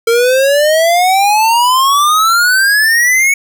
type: exponential sweep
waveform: square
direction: up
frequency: 454.7 to 2233 Hz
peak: -8 dBFS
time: 0.07-3.34 s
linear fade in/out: 5 ms
effects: none